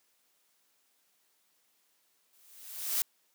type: noise with exponential growth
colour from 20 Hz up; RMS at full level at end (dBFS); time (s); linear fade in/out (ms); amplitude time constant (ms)
blue; -27; 2.33-3.02; 1; 150
effects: white hiss -72 dBFS RMS until 3.34 s + high-pass 200 Hz 12 dB/octave